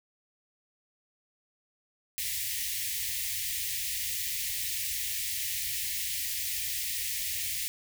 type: band-stop noise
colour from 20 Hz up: white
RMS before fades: -33 dBFS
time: 2.18-7.68 s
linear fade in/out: 0 ms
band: 120 to 1800 Hz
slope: 96 dB/octave
effects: none